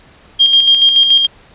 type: tone with tremolo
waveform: sine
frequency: 3216 Hz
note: G7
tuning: 44 cents sharp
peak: -4 dBFS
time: 0.39-1.27 s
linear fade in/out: 20 ms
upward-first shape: square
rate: 7 Hz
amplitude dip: 45%
effects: pink hiss -44 dBFS RMS until 1.54 s + resampled to 8000 Hz